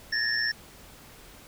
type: tone cluster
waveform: sine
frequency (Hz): 1714 / 1832 / 5410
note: A6 / A#6 / E8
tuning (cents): -46 / -31 / +44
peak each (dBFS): -29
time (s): 0.12-0.52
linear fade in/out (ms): 10
effects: pink hiss -50 dBFS RMS until 1.47 s